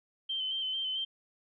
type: tone with vibrato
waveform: sine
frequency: 3096 Hz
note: G7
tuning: 22 cents flat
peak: -31 dBFS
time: 0.29-1.05 s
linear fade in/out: 10 ms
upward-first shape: square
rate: 4.5 Hz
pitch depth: 26 cents each way
effects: none